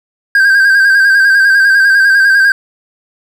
triangle tone with vibrato, 1588 Hz, G6, 22 cents sharp, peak -3 dBFS, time 0.35-2.52 s, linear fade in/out 2 ms, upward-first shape square, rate 10 Hz, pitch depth 40 cents each way, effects none

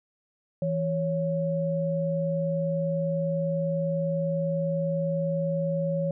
sine tone pair together, 165 / 555 Hz, E3 / C#5, +2 / +2 cents, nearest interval octave + major sixth, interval 2100 cents, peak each -27 dBFS, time 0.62-6.11 s, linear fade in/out 2 ms, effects none

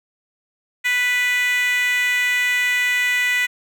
10% pulse tone with high-pass filter, 493.9 Hz, B4, in tune, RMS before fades -19 dBFS, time 0.84-3.47 s, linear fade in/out 20 ms, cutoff 2000 Hz, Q 4.9, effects none

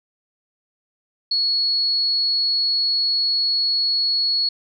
sine tone, 4360 Hz, C#8, 29 cents flat, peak -17 dBFS, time 1.31-4.49 s, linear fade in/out 5 ms, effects none

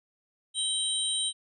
sine tone cluster, 3120 / 3838 / 8730 Hz, G7 / A#7 / C#9, -9 / +50 / -28 cents, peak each -31 dBFS, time 0.54-1.33 s, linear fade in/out 50 ms, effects none

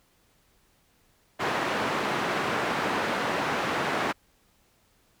white band-pass noise, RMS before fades -28 dBFS, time 1.39-4.13 s, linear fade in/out 20 ms, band 160 to 1500 Hz, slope 12 dB/octave, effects pink hiss -65 dBFS RMS until 5.2 s

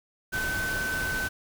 sine tone in noise, 1524 Hz, G6, 49 cents flat, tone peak -28 dBFS, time 0.32-1.29 s, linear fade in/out 20 ms, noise pink, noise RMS -34 dBFS, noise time 0.32-1.29 s, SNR +3 dB, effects none

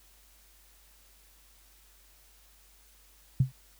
sine tone with exponential decay, 130.81 Hz, C3, in tune, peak -16 dBFS, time 3.4-3.52 s, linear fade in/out 5 ms, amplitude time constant 26 ms, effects added 49 Hz sine -61 dBFS peak until 3.79 s + white hiss -61 dBFS RMS until 3.79 s

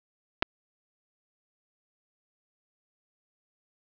clicks, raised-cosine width 0.3 ms, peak -8 dBFS, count 2, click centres 0.424 / 0.427 s, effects low-pass 4000 Hz 12 dB/octave

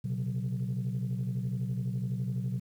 sine chord, B suspended second, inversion none, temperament equal with one note detuned, 123.47 / 135.43 / 185 Hz, B2 / C#3 / F#3, 0 / -40 / 0 cents, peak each -31 / -34 / -34 dBFS, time 0.04-2.6 s, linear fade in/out 10 ms, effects tanh soft clip ceiling -25 dBFS + 10-bit

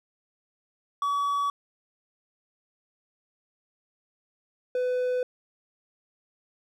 triangle tone pair in turn, 1137 / 500.9 Hz, C#6 / B4, +44 / +24 cents, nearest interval octave + major second, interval 1420 cents, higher first, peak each -22 dBFS, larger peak neither, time 1.02-1.5 / 4.75-5.23 s, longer neither, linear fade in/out 2 ms, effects none

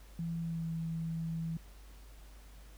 sine tone with pitch glide, 166.8 to 163.65 Hz, E3 to E3, +21 to -12 cents, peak -34 dBFS, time 0.19-1.57 s, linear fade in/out 2 ms, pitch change -33 cents, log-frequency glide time 0.38-0.7 s, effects added 50 Hz sine -51 dBFS peak until 2.77 s + pink hiss -61 dBFS RMS until 2.77 s

